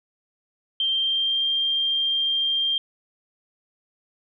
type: tone with pitch glide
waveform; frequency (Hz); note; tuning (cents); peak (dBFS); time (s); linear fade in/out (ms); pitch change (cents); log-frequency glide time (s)
sine; 3156 to 3187; G7 to G7; +11 to +28; -20; 0.8-2.78; 2; +17; 0.9-1.45
effects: none